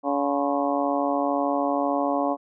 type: harmonic tone with a mistuned harmonic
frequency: 141.9 Hz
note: C#3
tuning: 41 cents sharp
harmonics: 2 / 3 / 4 / 5 / 6 / 7 / 8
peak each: -26 / -35 / -27 / -27 / -31 / -33 / -32 dBFS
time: 0.03-2.37 s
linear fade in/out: 50 ms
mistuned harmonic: 8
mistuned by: -76 cents
effects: none